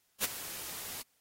white noise with ADSR envelope, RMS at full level -28 dBFS, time 0.2-1.02 s, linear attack 42 ms, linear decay 22 ms, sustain -14 dB, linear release 4 ms, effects white hiss -73 dBFS RMS until 1.2 s + AAC 48 kbps

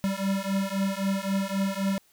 square beating tone pair, 193.2 / 197 Hz, G3 / G3, -25 / +9 cents, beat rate 3.8 Hz, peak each -29 dBFS, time 0.04-1.98 s, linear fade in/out 0 ms, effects white hiss -63 dBFS RMS until 2.12 s

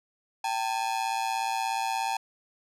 45% pulse ring-modulated tone, 840 Hz, G#5, 19 cents sharp, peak -24 dBFS, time 0.44-2.17 s, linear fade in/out 5 ms, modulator 58.4 Hz, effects low-pass 11000 Hz 12 dB/octave

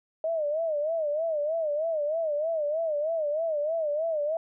sine tone with vibrato, 622.3 Hz, D#5, in tune, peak -25 dBFS, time 0.24-4.37 s, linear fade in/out 2 ms, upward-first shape sine, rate 3.2 Hz, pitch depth 120 cents each way, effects none

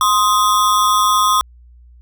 square ring-modulated tone, 1149 Hz, D6, 38 cents flat, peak -9 dBFS, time 0.01-1.41 s, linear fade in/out 0 ms, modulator 102 Hz, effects added 60 Hz sine -41 dBFS peak until 2.01 s

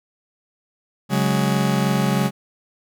40% pulse chord, C# suspended fourth, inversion none, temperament just, 138.59 / 184.79 / 207.9 Hz, C#3 / F#3 / G#3, 0 / -2 / +2 cents, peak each -21 dBFS, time 1.09-2.31 s, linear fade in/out 50 ms, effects none

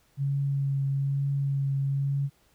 sine tone with vibrato, 138.59 Hz, C#3, in tune, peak -24 dBFS, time 0.17-2.3 s, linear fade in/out 50 ms, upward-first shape triangle, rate 1.1 Hz, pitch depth 17 cents each way, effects pink hiss -65 dBFS RMS until 2.54 s

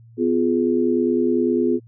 sine chord, F diminished, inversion second, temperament just, 251.4 / 349.2 / 419.1 Hz, Cb4 / F4 / Ab4, +31 / 0 / +16 cents, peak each -20 / -20 / -22 dBFS, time 0.17-1.8 s, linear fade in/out 50 ms, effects added 115 Hz sine -44 dBFS peak until 1.87 s

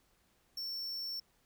square tone, 5430 Hz, F8, 50 cents flat, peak -38 dBFS, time 0.57-1.2 s, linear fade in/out 5 ms, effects pink hiss -72 dBFS RMS until 1.45 s

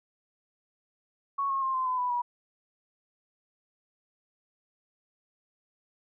sine tone with pitch steps, 1108.7 / 1084 / 1059.9 / 1036.2 / 1013.2 / 990.6 / 968.5 Hz, C#6 / C#6 / C6 / C6 / B5 / B5 / B5, 0 / -39 / +22 / -17 / +44 / +5 / -34 cents, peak -26 dBFS, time 1.38-2.22 s, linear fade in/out 10 ms, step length 120 ms, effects none

